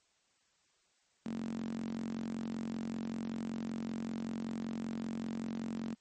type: tone with high-pass filter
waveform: sawtooth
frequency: 45.22 Hz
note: F#1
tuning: 39 cents flat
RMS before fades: -39 dBFS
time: 1.25-5.95 s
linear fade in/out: 10 ms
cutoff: 220 Hz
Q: 7.7
effects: white hiss -73 dBFS RMS until 6 s + MP3 32 kbps